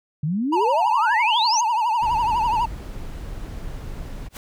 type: exponential sweep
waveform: sine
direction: up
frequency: 140.4 to 6570 Hz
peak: -20 dBFS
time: 0.23-1.61 s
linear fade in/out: 5 ms
type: tone with vibrato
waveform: triangle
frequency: 914 Hz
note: A#5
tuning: 34 cents flat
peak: -16 dBFS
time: 0.52-2.66 s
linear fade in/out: 10 ms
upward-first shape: triangle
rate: 12 Hz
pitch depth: 150 cents each way
type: noise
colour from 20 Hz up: brown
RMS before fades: -32 dBFS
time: 2.01-4.29 s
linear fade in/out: 20 ms
type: noise with exponential growth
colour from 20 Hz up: pink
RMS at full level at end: -32 dBFS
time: 4.29-4.37 s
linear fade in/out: 1 ms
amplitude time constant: 17 ms
effects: none